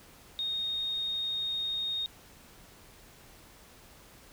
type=tone; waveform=sine; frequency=3711 Hz; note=A#7; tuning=9 cents flat; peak=-30 dBFS; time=0.39-2.06 s; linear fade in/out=0 ms; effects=pink hiss -55 dBFS RMS until 4.32 s